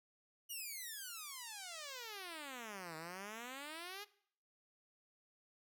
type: exponential two-way sweep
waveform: 5% pulse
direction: down then up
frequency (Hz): 2960 to 155.56 to 422.7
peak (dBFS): -35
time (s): 0.49-4.05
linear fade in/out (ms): 20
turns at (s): 2.96
effects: noise-tail reverb RT60 0.6 s tail -19 dB re dry